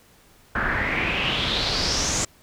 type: noise with low-pass filter sweep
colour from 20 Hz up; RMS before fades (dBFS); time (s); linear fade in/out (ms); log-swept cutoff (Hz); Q
pink; -24; 0.55-2.25; 5; 1500 to 7300; 5.3
effects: pink hiss -55 dBFS RMS until 2.42 s